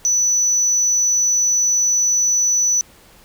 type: tone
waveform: sine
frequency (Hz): 5960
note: F#8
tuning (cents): +12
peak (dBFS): -12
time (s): 0.05-2.81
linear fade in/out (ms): 0
effects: tanh soft clip ceiling -11 dBFS + pink hiss -48 dBFS RMS until 3.24 s